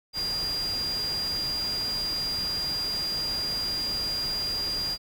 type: tone in noise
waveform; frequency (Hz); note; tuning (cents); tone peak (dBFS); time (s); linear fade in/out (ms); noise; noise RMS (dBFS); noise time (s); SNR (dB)
sine; 4800; D8; +37; -27; 0.13-4.98; 50; pink; -38; 0.13-4.98; +8
effects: none